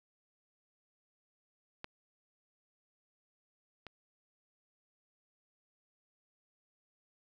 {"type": "clicks", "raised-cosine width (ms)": 0.3, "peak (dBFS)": [-25, -30], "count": 2, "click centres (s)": [1.844, 3.867], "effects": []}